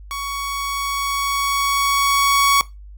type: tone with level ramp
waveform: sawtooth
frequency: 1119 Hz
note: C#6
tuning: 16 cents sharp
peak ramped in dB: -21 to -8 dBFS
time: 0.11-2.61 s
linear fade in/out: 0 ms
effects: noise-tail reverb RT60 0.2 s tail -18 dB re dry + added 50 Hz sine -36 dBFS peak until 2.97 s